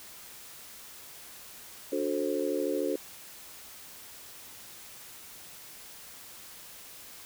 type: chord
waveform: sine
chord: D dominant seventh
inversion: none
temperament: just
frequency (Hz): 293.7 / 367.1 / 440.5 / 528.6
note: D4 / F#4 / A4 / C5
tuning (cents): 0 / -14 / +2 / +18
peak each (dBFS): -33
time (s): 1.92-2.96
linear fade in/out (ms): 5
effects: white hiss -48 dBFS RMS until 7.25 s